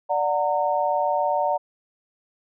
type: chord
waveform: sine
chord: D augmented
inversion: none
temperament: just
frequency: 587.3 / 734.2 / 917.7 Hz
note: D5 / F#5 / A#5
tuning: 0 / -14 / -27 cents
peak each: -24 dBFS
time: 0.09-1.58 s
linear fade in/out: 20 ms
effects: none